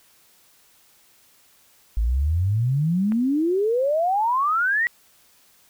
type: exponential sweep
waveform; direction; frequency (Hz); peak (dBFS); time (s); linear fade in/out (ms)
sine; up; 52 to 1955; -18; 1.97-4.87; 0
type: click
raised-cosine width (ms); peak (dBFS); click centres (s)
0.5; -22; 3.121
effects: white hiss -57 dBFS RMS until 5.69 s